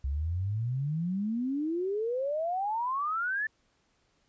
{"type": "exponential sweep", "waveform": "sine", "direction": "up", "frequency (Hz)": [65.41, 1782], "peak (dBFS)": -28, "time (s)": [0.04, 3.47], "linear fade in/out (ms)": 5, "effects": ["pink hiss -71 dBFS RMS until 4.28 s", "resampled to 16000 Hz"]}